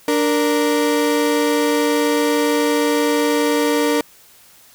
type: tone pair together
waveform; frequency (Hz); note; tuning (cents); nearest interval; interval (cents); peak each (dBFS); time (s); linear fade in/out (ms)
35% pulse; 293.7 / 466.2; D4 / A#4; 0 / 0; minor sixth; 800; -16; 0.08-4.01; 2
effects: white hiss -48 dBFS RMS until 4.74 s